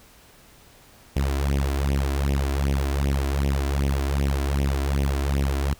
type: tone with flanger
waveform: sawtooth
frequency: 69.3 Hz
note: C#2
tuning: in tune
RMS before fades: -23 dBFS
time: 1.16-5.74 s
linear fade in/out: 5 ms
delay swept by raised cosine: 0.33 to 3.03 ms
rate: 2.6 Hz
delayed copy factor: +0.8
effects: pink hiss -52 dBFS RMS until 5.79 s